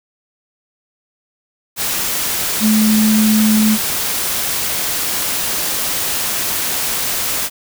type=tone in noise; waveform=sine; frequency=216.1 Hz; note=A3; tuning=31 cents flat; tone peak=-10 dBFS; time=2.6-3.78 s; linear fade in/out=50 ms; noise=white; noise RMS=-19 dBFS; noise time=1.76-7.5 s; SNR=+6 dB; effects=none